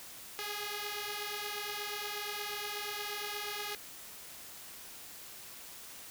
5% pulse beating tone pair, 410 / 418.4 Hz, G#4 / G#4, -22 / +13 cents, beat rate 8.4 Hz, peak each -29 dBFS, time 0.39-3.75 s, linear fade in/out 0 ms, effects white hiss -49 dBFS RMS until 6.1 s

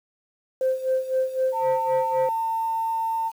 sine tone with tremolo, 521 Hz, C5, 7 cents flat, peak -17 dBFS, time 0.61-2.29 s, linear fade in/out 2 ms, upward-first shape sine, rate 3.9 Hz, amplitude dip 80%
sine tone, 902 Hz, A5, 43 cents sharp, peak -22 dBFS, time 1.52-3.32 s, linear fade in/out 50 ms
effects tanh soft clip ceiling -15 dBFS + 8-bit

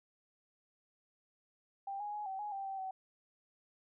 sine tone with pitch steps, 789 / 829 / 837 / 768 / 834 / 784 / 776 / 760 Hz, G5 / G#5 / G#5 / G5 / G#5 / G5 / G5 / F#5, +11 / -3 / +13 / -36 / +7 / 0 / -18 / +46 cents, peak -38 dBFS, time 1.87-2.91 s, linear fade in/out 5 ms, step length 130 ms, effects none

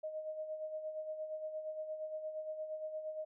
sine tone with tremolo, 622.3 Hz, D#5, in tune, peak -37 dBFS, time 0.03-3.25 s, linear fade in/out 10 ms, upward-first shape sine, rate 8.6 Hz, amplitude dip 55%, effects none

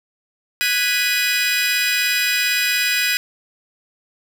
25% pulse chord, G# minor seventh, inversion third, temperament equal with one note detuned, 1480 / 1653.6 / 1975.5 / 2489 Hz, F#6 / G#6 / B6 / D#7, 0 / -8 / 0 / 0 cents, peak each -21 / -21 / -19 / -16 dBFS, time 0.61-3.17 s, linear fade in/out 0 ms, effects none

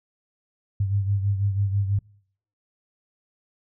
sine beating tone pair, 98.9 / 105 Hz, G2 / G#2, +16 / +19 cents, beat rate 6.1 Hz, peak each -21 / -29 dBFS, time 0.8-1.99 s, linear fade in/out 5 ms, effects noise-tail reverb RT60 0.6 s tail -25 dB re dry

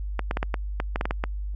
clicks, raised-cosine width 0.5 ms, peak -11 dBFS, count 11, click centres 0.193 / 0.311 / 0.371 / 0.429 / 0.542 / 0.801 / 0.959 / 1.011 / 1.055 / 1.109 / 1.239 s, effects added 50 Hz sine -28 dBFS peak until 1.55 s + AAC 64 kbps

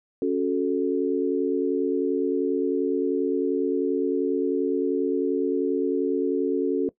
sine chord, F# minor, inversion second, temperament equal, 277.2 / 370 / 440 Hz, C#4 / F#4 / A4, 0 / 0 / 0 cents, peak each -25 dBFS, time 0.22-6.89 s, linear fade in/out 2 ms, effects noise-tail reverb RT60 0.1 s tail -19 dB re dry

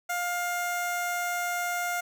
15% pulse tone with notch filter, 706 Hz, F5, 19 cents sharp, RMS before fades -30 dBFS, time 0.09-2.01 s, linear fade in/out 10 ms, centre 3100 Hz, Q 1.8, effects none

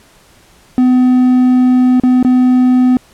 triangle tone with dropouts, 252.4 Hz, B3, 38 cents sharp, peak -4 dBFS, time 0.78-2.97 s, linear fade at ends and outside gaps 1 ms, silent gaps 1.999-2.035 / 2.228-2.248 s, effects pink hiss -46 dBFS RMS until 3.13 s + low-pass 12000 Hz 12 dB/octave

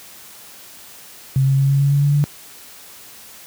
sine tone with pitch steps, 134 / 135.56 / 137.13 / 138.73 / 140.34 / 141.97 / 143.62 / 145.29 Hz, C3 / C#3 / C#3 / C#3 / C#3 / C#3 / D3 / D3, +42 / -38 / -18 / +2 / +22 / +42 / -38 / -18 cents, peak -12 dBFS, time 1.36-2.24 s, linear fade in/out 0 ms, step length 110 ms, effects white hiss -41 dBFS RMS until 3.46 s + high-pass 60 Hz 12 dB/octave

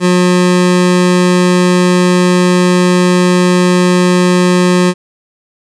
25% pulse tone, 180 Hz, F#3, 47 cents flat, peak -3 dBFS, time 0-4.94 s, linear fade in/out 50 ms, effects resampled to 22050 Hz + 7-bit

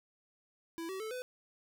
square tone with pitch steps, 331.5 / 380.8 / 437.4 / 502.5 Hz, E4 / F#4 / A4 / B4, +10 / +50 / -10 / +30 cents, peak -39 dBFS, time 0.78-1.22 s, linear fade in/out 0 ms, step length 110 ms, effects none

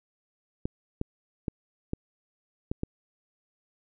clicks, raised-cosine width 3 ms, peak -16 dBFS, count 6, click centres 0.655 / 1.014 / 1.482 / 1.934 / 2.715 / 2.834 s, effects none

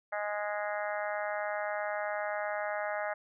harmonic tone, 207.7 Hz, G#3, in tune, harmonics 3 / 4 / 5 / 6 / 7 / 8 / 9 / 10, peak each -35 / -38 / -48 / -42 / -42 / -42 / -44 / -46 dBFS, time 0.12-3.14 s, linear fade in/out 10 ms, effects none

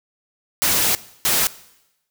white noise bursts at uneven times, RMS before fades -18 dBFS, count 2, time 0.62-0.95 / 1.25-1.47 s, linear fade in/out 0 ms, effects noise-tail reverb RT60 0.9 s tail -19 dB re dry

